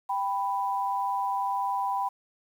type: tone pair together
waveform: sine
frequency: 788.3 / 990 Hz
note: G5 / B5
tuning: +9 / +4 cents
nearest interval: major third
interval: 395 cents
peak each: -29 / -28 dBFS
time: 0.09-2.09 s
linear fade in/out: 10 ms
effects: 9-bit